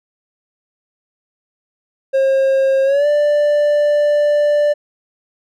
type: tone with pitch glide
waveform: triangle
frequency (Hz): 537 to 589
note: C5 to D5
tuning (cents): +45 to +5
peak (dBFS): -9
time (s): 2.13-4.74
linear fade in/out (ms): 20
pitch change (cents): +160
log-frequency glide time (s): 2.84-3.07
effects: none